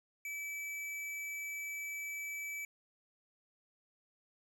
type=tone; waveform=square; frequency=2304 Hz; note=D7; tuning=34 cents flat; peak=-40 dBFS; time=0.25-2.65 s; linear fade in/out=2 ms; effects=none